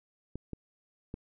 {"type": "clicks", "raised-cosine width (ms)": 3, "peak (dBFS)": -25, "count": 3, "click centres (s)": [0.356, 0.533, 1.141], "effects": []}